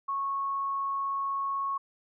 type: tone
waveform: sine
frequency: 1101 Hz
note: C#6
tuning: 12 cents flat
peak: -28 dBFS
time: 0.08-1.78 s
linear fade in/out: 10 ms
effects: none